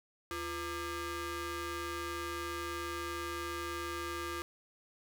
sawtooth ring-modulated tone, 423 Hz, G#4, 32 cents sharp, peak -30 dBFS, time 0.31-4.42 s, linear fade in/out 0 ms, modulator 769 Hz, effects none

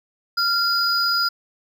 triangle tone pair together, 1384 / 4932 Hz, F6 / D#8, -16 / -16 cents, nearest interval octave + minor seventh, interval 2200 cents, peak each -19 dBFS, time 0.37-1.29 s, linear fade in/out 10 ms, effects none

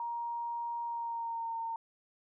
sine tone with pitch glide, 940 to 913.8 Hz, A#5 to A#5, +14 to -35 cents, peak -34 dBFS, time 0-1.76 s, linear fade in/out 2 ms, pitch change -49 cents, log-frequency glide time 0.84-1.56 s, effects none

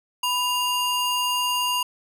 square ring-modulated tone, 1901 Hz, A#6, 33 cents sharp, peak -19 dBFS, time 0.23-1.83 s, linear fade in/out 5 ms, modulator 908 Hz, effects none

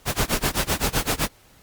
pink noise with tremolo, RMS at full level -20 dBFS, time 0.05-1.29 s, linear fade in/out 50 ms, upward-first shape sine, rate 7.8 Hz, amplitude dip 95%, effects pink hiss -54 dBFS RMS until 1.62 s + Opus 48 kbps

